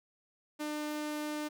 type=tone; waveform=sawtooth; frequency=300.5 Hz; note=D4; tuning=40 cents sharp; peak=-31 dBFS; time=0.59-1.49 s; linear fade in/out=20 ms; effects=none